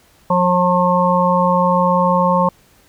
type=harmonic tone; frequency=179.4 Hz; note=F3; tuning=47 cents sharp; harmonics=1 / 3 / 5 / 6; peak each=-17 / -17 / -17 / -17 dBFS; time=0.3-2.49 s; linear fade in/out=5 ms; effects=pink hiss -52 dBFS RMS until 2.88 s